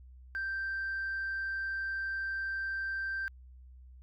sine tone, 1568 Hz, G6, in tune, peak -31 dBFS, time 0.35-3.28 s, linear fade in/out 0 ms, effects tanh soft clip ceiling -30 dBFS + added 63 Hz sine -50 dBFS peak until 4.02 s

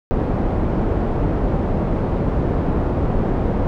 pink low-pass noise, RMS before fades -19 dBFS, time 0.11-3.67 s, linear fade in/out 0 ms, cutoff 640 Hz, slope 12 dB/octave, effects none

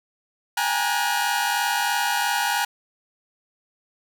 sawtooth tone cluster, 799 / 842 / 943 / 1453 Hz, G5 / G#5 / A#5 / F#6, +33 / +24 / +20 / -32 cents, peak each -23 dBFS, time 0.57-2.65 s, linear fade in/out 5 ms, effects none

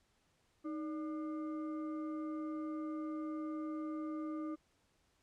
sine tone with frequency modulation, 311.1 Hz, D#4, in tune, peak -38 dBFS, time 0.64-4.56 s, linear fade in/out 20 ms, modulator 893 Hz, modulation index 0.5, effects pink hiss -75 dBFS RMS until 5.22 s + low-pass 9000 Hz 12 dB/octave

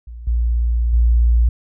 sine tone with level steps, 58.4 Hz, A#1, 4 cents sharp, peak -30 / -14 / -10 dBFS, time 0.07-1.49 s, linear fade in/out 5 ms, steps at 0.27 / 0.93 s, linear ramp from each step 5 ms, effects none

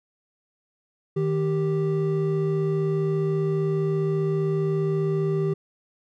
triangle tone pair together, 155.68 / 392 Hz, D#3 / G4, +1 / 0 cents, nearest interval octave + major third, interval 1599 cents, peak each -22 dBFS, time 1.16-5.54 s, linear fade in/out 10 ms, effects none

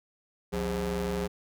30% pulse ring-modulated tone, 113 Hz, A2, 47 cents sharp, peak -23 dBFS, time 0.52-1.28 s, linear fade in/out 20 ms, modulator 294 Hz, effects none

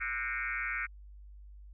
sine tone with frequency modulation, 1842 Hz, A#6, 21 cents flat, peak -32 dBFS, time 0-0.87 s, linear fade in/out 20 ms, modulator 126 Hz, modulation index 4, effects added 50 Hz sine -48 dBFS peak until 1.73 s

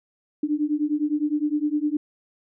sine beating tone pair, 293.7 / 303.5 Hz, D4 / D#4, 0 / -43 cents, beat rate 9.8 Hz, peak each -24 dBFS, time 0.43-1.97 s, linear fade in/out 5 ms, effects none

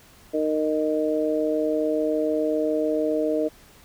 harmonic tone, 154.5 Hz, D#3, 12 cents flat, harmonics 2 / 3 / 4, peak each -25 / -25 / -25 dBFS, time 0.33-3.49 s, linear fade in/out 20 ms, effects pink hiss -52 dBFS RMS until 3.84 s

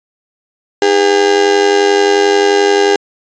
35% pulse tone with amplitude modulation, 404.9 Hz, G#4, 44 cents flat, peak -3 dBFS, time 0.82-2.96 s, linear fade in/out 2 ms, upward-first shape sine, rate 91.4 Hz, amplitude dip 70%, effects resampled to 16000 Hz

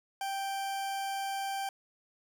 40% pulse tone, 784 Hz, G5, in tune, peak -32 dBFS, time 0.21-1.69 s, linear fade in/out 2 ms, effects none

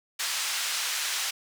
white band-pass noise, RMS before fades -30 dBFS, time 0.19-1.31 s, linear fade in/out 10 ms, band 1200 to 6800 Hz, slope 12 dB/octave, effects none

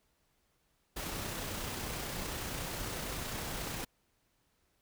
pink noise with amplitude modulation, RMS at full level -38 dBFS, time 0.96-3.85 s, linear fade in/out 10 ms, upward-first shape sine, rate 31 Hz, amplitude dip 25%, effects pink hiss -75 dBFS RMS until 4.81 s

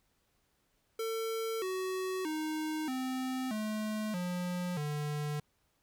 square tone with pitch steps, 450 / 374.1 / 310.9 / 258.5 / 214.8 / 178.58 / 148.44 Hz, A4 / F#4 / D#4 / C4 / A3 / F3 / D3, +39 / +19 / -1 / -21 / -41 / +39 / +19 cents, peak -34 dBFS, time 0.99-5.4 s, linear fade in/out 5 ms, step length 630 ms, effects pink hiss -75 dBFS RMS until 5.82 s

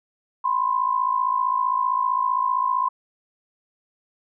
sine tone pair together, 999.6 / 1055 Hz, B5 / C6, +21 / +14 cents, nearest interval minor second, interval 93 cents, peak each -22 dBFS, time 0.44-2.89 s, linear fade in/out 10 ms, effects none

